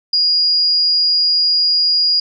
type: tone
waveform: sine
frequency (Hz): 4866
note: D#8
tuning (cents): -39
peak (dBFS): -11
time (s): 0.13-2.2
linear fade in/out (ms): 5
effects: none